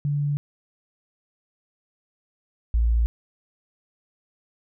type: tone pair in turn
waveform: sine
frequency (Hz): 144.7 / 57.32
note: D3 / A#1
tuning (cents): -25 / -28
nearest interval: octave + major third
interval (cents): 1603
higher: first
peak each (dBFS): -21 / -17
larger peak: second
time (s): 0.05-0.37 / 2.74-3.06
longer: neither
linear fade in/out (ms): 0
effects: none